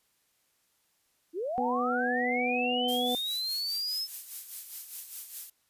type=linear sweep; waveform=sine; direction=up; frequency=305 to 5270 Hz; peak=-30 dBFS; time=1.33-4.08 s; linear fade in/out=50 ms
type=harmonic tone; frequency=246.9 Hz; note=B3; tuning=in tune; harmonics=1 / 2 / 3; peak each=-32 / -32 / -32 dBFS; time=1.58-3.15 s; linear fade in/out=0 ms
type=noise with tremolo; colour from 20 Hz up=violet; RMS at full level=-36 dBFS; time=2.88-5.5 s; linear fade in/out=5 ms; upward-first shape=sine; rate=4.9 Hz; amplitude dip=60%
effects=white hiss -72 dBFS RMS until 5.69 s + resampled to 32000 Hz